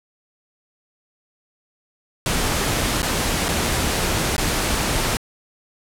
pink noise with dropouts, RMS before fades -21 dBFS, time 2.26-5.17 s, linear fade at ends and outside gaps 1 ms, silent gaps 3.02-3.029 / 3.484-3.488 / 4.365-4.38 s, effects low-pass 12000 Hz 12 dB/octave

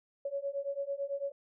sine beating tone pair, 554 / 563 Hz, C#5 / C#5, -1 / +27 cents, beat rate 9 Hz, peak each -37 / -36 dBFS, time 0.25-1.32 s, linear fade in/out 5 ms, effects none

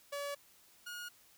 sawtooth tone pair in turn, 570 / 1437.1 Hz, C#5 / F6, +48 / +49 cents, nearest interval octave + major third, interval 1601 cents, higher second, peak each -34 / -39 dBFS, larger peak first, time 0.12-0.35 / 0.86-1.09 s, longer neither, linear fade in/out 10 ms, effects white hiss -64 dBFS RMS until 1.37 s

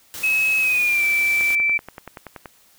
white noise, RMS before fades -33 dBFS, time 0.14-1.55 s, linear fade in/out 0 ms
sine tone with pitch glide, 2570 to 2330 Hz, E7 to D7, -45 to -14 cents, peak -16 dBFS, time 0.23-1.78 s, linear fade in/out 10 ms, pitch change -169 cents, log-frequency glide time 0.61-1.04 s
click train, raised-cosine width 0.5 ms, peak -19 dBFS, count 12, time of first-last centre 1.41-2.458 s, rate 10.5 Hz
effects white hiss -55 dBFS RMS until 2.78 s

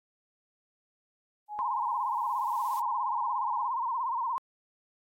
blue noise with exponential growth, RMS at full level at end -45 dBFS, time 1.46-2.8 s, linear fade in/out 5 ms, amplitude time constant 290 ms
sine tone, 838 Hz, G#5, 15 cents sharp, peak -35 dBFS, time 1.48-3.71 s, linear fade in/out 50 ms
sine tone with vibrato, 987.8 Hz, B5, in tune, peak -28 dBFS, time 1.59-4.38 s, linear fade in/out 0 ms, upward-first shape sine, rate 17 Hz, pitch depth 140 cents each way
effects AAC 48 kbps

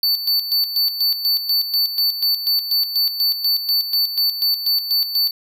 square tone with tremolo, 4500 Hz, C#8, 25 cents sharp, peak -15 dBFS, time 0.03-5.31 s, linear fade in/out 2 ms, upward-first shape square, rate 4.1 Hz, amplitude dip 65%, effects none

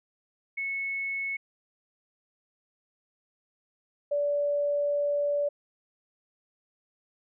sine tone pair in turn, 2200 / 578.5 Hz, C#7 / D5, -14 / -26 cents, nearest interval octave + major seventh, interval 2312 cents, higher first, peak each -29 / -24 dBFS, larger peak second, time 0.57-1.37 / 4.11-5.49 s, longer second, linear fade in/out 10 ms, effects none

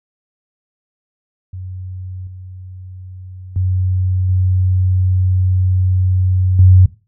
sine tone with level steps, 92.5 Hz, F#2, in tune, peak -25 / -30 / -13 / -11 / -4 dBFS, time 1.53-6.86 s, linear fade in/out 5 ms, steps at 2.27 / 3.56 / 4.29 / 6.59 s, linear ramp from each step 2 ms, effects noise-tail reverb RT60 0.3 s tail -17 dB re dry

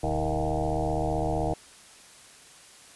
sine tone with frequency modulation, 392 Hz, G4, in tune, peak -24 dBFS, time 0.03-1.54 s, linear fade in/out 5 ms, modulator 75.6 Hz, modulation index 5.2, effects white hiss -51 dBFS RMS until 2.95 s + resampled to 24000 Hz

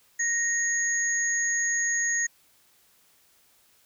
sine tone pair together, 1867 / 6653 Hz, A#6 / G#8, +2 / +2 cents, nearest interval octave + minor seventh, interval 2200 cents, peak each -26 dBFS, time 0.19-2.27 s, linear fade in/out 10 ms, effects white hiss -62 dBFS RMS until 3.85 s

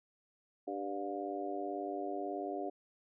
harmonic tone with a mistuned harmonic, 98.3 Hz, G2, 5 cents sharp, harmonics 3 / 4 / 5 / 6 / 7, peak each -42 / -41 / -48 / -44 / -41 dBFS, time 0.67-2.7 s, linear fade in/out 10 ms, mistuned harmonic 7, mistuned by +55 cents, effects none

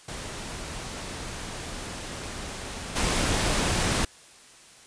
pink noise with level steps, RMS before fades -36 / -25 dBFS, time 0.08-4.05 s, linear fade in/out 5 ms, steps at 2.95 s, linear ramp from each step 20 ms, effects white hiss -51 dBFS RMS until 4.86 s + resampled to 22050 Hz

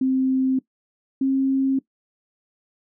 sine tone pair in turn, 262 / 268.1 Hz, C4 / C4, +2 / +42 cents, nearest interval unison, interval 40 cents, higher second, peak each -17 dBFS, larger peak neither, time 0.01-0.59 / 1.21-1.79 s, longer neither, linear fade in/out 5 ms, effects noise-tail reverb RT60 0.1 s tail -19 dB re dry

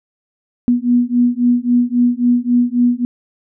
sine beating tone pair, 241.4 / 245.1 Hz, B3 / B3, -39 / -13 cents, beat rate 3.7 Hz, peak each -14 dBFS, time 0.68-3.05 s, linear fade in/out 0 ms, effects none

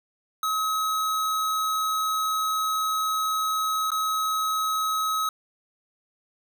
square tone with dropouts, 1278 Hz, D#6, 46 cents sharp, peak -24 dBFS, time 0.43-5.29 s, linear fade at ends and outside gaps 2 ms, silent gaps 3.905-3.917 s, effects none

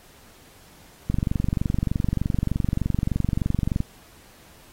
click train, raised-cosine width 5 ms, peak -10 dBFS, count 64, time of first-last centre 1.1-3.804 s, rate 23.3 Hz, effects pink hiss -52 dBFS RMS until 4.72 s + AAC 48 kbps

